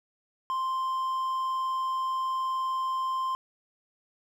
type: tone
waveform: triangle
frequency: 1046.5 Hz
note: C6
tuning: in tune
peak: -25 dBFS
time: 0.5-3.35 s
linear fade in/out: 0 ms
effects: none